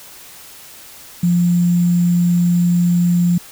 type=tone with sample-and-hold; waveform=sine; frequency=174.61 Hz; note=F3; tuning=in tune; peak=-11 dBFS; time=1.23-3.38 s; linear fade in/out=5 ms; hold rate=7350 Hz; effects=white hiss -39 dBFS RMS until 3.51 s